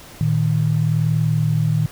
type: tone pair together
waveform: sine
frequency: 114.73 / 155.56 Hz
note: A#2 / D#3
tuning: -27 / 0 cents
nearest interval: perfect fourth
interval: 527 cents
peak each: -19 / -17 dBFS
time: 0.21-1.86 s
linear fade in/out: 0 ms
effects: pink hiss -41 dBFS RMS until 1.91 s